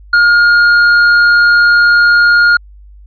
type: tone with tanh clipping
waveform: triangle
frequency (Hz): 1421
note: F6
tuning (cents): +30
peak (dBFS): -6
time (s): 0.13-2.57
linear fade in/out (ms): 5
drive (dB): 11
effects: added 50 Hz sine -34 dBFS peak until 3.06 s + resampled to 11025 Hz